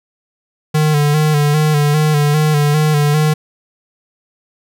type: tone with vibrato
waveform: square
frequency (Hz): 150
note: D3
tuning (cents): +37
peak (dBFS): -11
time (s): 0.74-3.34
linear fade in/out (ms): 10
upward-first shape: square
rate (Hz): 2.5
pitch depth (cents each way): 39
effects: none